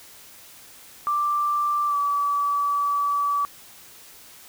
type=tone with pitch glide; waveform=sine; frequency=1177 to 1148.8 Hz; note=D6 to D6; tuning=+3 to -39 cents; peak=-20 dBFS; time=1.07-3.45 s; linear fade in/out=0 ms; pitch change=-42 cents; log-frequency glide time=1.87-1.96 s; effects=white hiss -47 dBFS RMS until 4.48 s